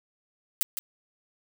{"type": "noise with echo", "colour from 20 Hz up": "blue", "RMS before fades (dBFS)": -24, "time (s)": [0.61, 0.63], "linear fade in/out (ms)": 0, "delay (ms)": 160, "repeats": 1, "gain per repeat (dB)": -8, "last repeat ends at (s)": 0.79, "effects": []}